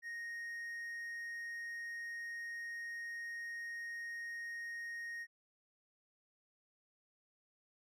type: tone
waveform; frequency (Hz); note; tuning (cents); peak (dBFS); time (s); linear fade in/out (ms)
triangle; 1864.7; A#6; 0; -40; 0.02-5.27; 50
effects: none